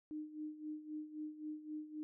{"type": "tone with tremolo", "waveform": "sine", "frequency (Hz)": 305.6, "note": "D#4", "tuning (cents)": -31, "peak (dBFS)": -40, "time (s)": [0.11, 2.03], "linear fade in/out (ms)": 0, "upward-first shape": "sine", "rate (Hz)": 3.8, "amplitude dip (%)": 75, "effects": []}